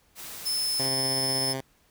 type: noise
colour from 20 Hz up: white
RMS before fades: -40 dBFS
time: 0.15-0.9 s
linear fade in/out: 50 ms
type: tone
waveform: sawtooth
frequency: 5250 Hz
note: E8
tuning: 8 cents flat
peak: -23 dBFS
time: 0.45-1.54 s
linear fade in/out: 20 ms
type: tone with tremolo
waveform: 10% pulse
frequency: 133 Hz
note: C3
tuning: 29 cents sharp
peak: -21 dBFS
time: 0.79-1.61 s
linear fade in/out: 10 ms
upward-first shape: triangle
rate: 16 Hz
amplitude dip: 25%
effects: pink hiss -64 dBFS RMS until 1.9 s